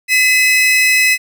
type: tone pair together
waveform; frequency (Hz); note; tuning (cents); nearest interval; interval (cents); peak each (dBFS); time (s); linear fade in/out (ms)
40% pulse; 2018 / 2566; B6 / E7; +37 / -47; major third; 416; -11; 0.08-1.18; 50
effects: none